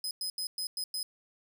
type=tone bursts at uneven times; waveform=sawtooth; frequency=5040 Hz; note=D#8; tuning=21 cents sharp; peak=-30 dBFS; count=6; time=0.04-0.11 / 0.21-0.3 / 0.38-0.47 / 0.58-0.67 / 0.77-0.84 / 0.94-1.03 s; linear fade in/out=2 ms; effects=none